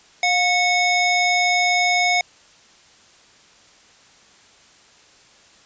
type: harmonic tone with a mistuned harmonic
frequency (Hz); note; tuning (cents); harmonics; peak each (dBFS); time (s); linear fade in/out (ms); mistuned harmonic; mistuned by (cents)
736; F#5; -9; 1 / 3 / 5 / 7 / 9; -20 / -18 / -27 / -27 / -29; 0.23-2.21; 2; 1; -55
effects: white hiss -51 dBFS RMS until 5.65 s + resampled to 16000 Hz